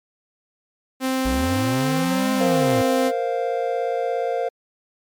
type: tone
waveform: sawtooth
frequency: 261.6 Hz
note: C4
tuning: in tune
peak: -16 dBFS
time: 1-3.12 s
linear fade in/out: 50 ms
type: linear two-way sweep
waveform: square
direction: up then down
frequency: 52.8 to 210.7 to 107.3 Hz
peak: -24 dBFS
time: 1.25-2.82 s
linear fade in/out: 5 ms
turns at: 2.32 s
type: chord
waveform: triangle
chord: Bb suspended second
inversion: none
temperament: equal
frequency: 466.2 / 523.3 / 698.5 Hz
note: Bb4 / C5 / F5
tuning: 0 / 0 / 0 cents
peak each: -23 dBFS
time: 2.4-4.49 s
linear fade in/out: 10 ms
effects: MP3 96 kbps